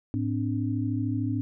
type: tone cluster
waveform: sine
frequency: 107.9 / 257.6 / 291 Hz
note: A2 / C4 / D4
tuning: -33 / -27 / -16 cents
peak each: -28 / -30 / -31 dBFS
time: 0.14-1.41 s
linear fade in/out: 0 ms
effects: none